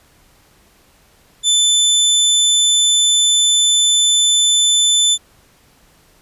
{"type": "tone", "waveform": "25% pulse", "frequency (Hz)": 3520, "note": "A7", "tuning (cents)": 0, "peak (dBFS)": -7, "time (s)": [1.43, 5.18], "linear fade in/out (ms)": 50, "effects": ["pink hiss -52 dBFS RMS until 6.21 s", "resampled to 32000 Hz"]}